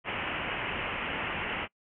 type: low-pass noise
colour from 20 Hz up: white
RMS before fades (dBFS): -34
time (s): 0.04-1.68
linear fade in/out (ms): 50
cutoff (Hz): 3000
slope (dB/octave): 96
effects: noise-tail reverb RT60 0.1 s tail -24 dB re dry